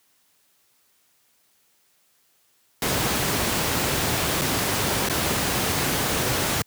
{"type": "noise with dropouts", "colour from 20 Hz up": "pink", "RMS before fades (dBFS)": -23, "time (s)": [2.82, 6.62], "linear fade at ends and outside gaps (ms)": 2, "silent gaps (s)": [[4.413, 4.417], [5.088, 5.097]], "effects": ["white hiss -64 dBFS RMS until 6.66 s", "high-pass 80 Hz 12 dB/octave"]}